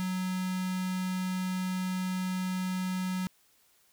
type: tone with notch filter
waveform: square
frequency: 185 Hz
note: F#3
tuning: in tune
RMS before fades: -32 dBFS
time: 0-3.27 s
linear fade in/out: 0 ms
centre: 530 Hz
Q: 1.4
effects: white hiss -66 dBFS RMS until 3.92 s